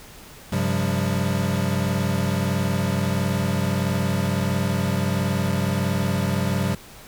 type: tone cluster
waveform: square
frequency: 96.8 / 132.9 / 177.4 / 198.9 Hz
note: G2 / C3 / F3 / G3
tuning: -21 / +27 / +27 / +25 cents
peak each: -27 dBFS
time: 0.52-6.75 s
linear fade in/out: 5 ms
effects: pink hiss -44 dBFS RMS until 7.07 s